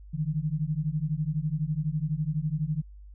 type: beating tone pair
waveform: sine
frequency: 147.8 / 159.8 Hz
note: D3 / D#3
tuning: +11 / +47 cents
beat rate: 12 Hz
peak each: -29 dBFS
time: 0.13-2.82 s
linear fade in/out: 20 ms
effects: added 50 Hz sine -44 dBFS peak until 3.14 s